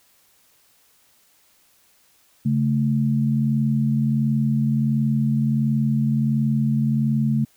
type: tone pair together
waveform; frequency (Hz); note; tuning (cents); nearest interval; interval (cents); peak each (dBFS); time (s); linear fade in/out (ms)
sine; 138.59 / 220; C#3 / A3; 0 / 0; minor sixth; 800; -20; 2.45-7.45; 10
effects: white hiss -59 dBFS RMS until 7.56 s